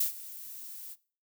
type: noise with ADSR envelope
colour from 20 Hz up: violet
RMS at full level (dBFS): -26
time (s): 0-0.96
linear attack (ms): 8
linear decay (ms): 110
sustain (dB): -18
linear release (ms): 39
effects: noise-tail reverb RT60 0.4 s tail -20 dB re dry